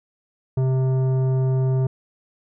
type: tone with tanh clipping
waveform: triangle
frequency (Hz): 130.81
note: C3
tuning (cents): 0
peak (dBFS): -19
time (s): 0.57-1.87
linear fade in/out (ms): 5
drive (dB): 16
effects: none